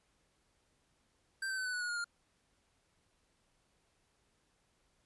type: tone with pitch steps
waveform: square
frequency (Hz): 1568 / 1543.7 / 1519.8 / 1496.3 / 1473.2 / 1450.4 / 1427.9 / 1405.8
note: G6 / G6 / F#6 / F#6 / F#6 / F#6 / F6 / F6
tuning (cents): 0 / -27 / +46 / +19 / -8 / -35 / +38 / +11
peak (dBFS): -36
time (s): 1.42-2.044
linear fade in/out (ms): 5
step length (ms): 78
effects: pink hiss -75 dBFS RMS until 5.05 s + resampled to 24000 Hz